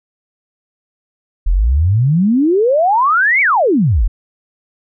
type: exponential two-way sweep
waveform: sine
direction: up then down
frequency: 38 to 2319 to 38 Hz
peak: -9 dBFS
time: 1.46-4.08 s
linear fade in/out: 10 ms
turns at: 3.41 s
effects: none